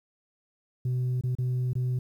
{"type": "tone with dropouts", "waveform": "sine", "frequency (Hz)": 126, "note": "B2", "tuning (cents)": 35, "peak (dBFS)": -22, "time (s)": [0.85, 1.99], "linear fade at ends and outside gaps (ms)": 5, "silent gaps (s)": [[1.211, 1.236], [1.352, 1.385], [1.733, 1.753]], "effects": ["tanh soft clip ceiling -24 dBFS", "10-bit"]}